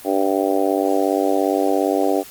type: harmonic tone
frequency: 97.3 Hz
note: G2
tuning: 12 cents flat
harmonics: 3 / 4 / 5 / 6 / 7 / 8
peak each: -21 / -22 / -23 / -24 / -24 / -25 dBFS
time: 0.04-2.24 s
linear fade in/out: 50 ms
effects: white hiss -40 dBFS RMS until 2.3 s + Opus 24 kbps